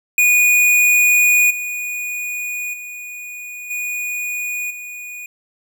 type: tone with level steps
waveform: square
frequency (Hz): 2459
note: D#7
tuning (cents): -21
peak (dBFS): -11 / -23 / -30 / -22 / -30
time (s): 0.18-5.26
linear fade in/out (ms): 2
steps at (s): 1.5 / 2.73 / 3.7 / 4.7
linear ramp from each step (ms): 10
effects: none